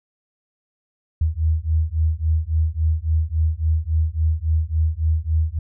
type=beating tone pair; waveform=sine; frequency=77.78 / 81.38 Hz; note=D#2 / E2; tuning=0 / -22 cents; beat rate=3.6 Hz; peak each=-20 dBFS; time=1.21-5.59 s; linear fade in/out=5 ms; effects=none